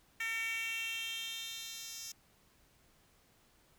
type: tone with high-pass filter sweep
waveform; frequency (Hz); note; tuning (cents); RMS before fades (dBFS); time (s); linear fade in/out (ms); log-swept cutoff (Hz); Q
10% pulse; 453.4; A#4; -48; -40; 0.2-2.12; 5; 2000 to 5100; 4.3
effects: pink hiss -68 dBFS RMS until 3.78 s